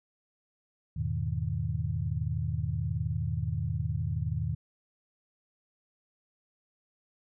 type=chord; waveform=sine; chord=E major seventh; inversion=none; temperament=equal with one note detuned; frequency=82.41 / 103.83 / 122.83 / 155.56 Hz; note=E2 / G#2 / B2 / D#3; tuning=0 / 0 / -9 / 0 cents; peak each=-34 dBFS; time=0.96-4.55 s; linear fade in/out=10 ms; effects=none